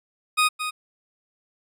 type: tone with echo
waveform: 20% pulse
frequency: 1244.5 Hz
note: D#6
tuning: in tune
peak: -12 dBFS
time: 0.37-0.49 s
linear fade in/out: 20 ms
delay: 220 ms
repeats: 1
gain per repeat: -9 dB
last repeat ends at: 0.71 s
effects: resampled to 32000 Hz